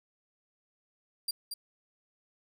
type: tone with echo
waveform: sawtooth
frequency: 4747 Hz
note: D8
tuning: 18 cents sharp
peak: -27 dBFS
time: 1.28-1.31 s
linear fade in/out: 5 ms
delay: 230 ms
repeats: 1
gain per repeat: -6 dB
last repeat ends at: 1.54 s
effects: none